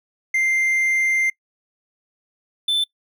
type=tone pair in turn; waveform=triangle; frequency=2093 / 3527 Hz; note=C7 / A7; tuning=0 / +3 cents; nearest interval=major sixth; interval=903 cents; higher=second; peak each=-15 dBFS; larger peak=neither; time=0.34-1.3 / 2.68-2.84 s; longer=first; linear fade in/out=5 ms; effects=noise-tail reverb RT60 0.1 s tail -23 dB re dry